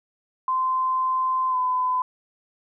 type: tone with pitch glide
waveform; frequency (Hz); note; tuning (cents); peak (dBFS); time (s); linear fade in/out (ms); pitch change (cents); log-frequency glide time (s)
sine; 1035 to 1010.8; C6 to B5; -19 to +40; -20; 0.48-2.02; 2; -41; 1.5-1.56
effects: none